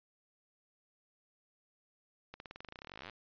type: accelerating click train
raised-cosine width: 0.3 ms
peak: -30 dBFS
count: 29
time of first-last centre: 2.34-3.097 s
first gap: 61 ms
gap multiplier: 0.93
effects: resampled to 11025 Hz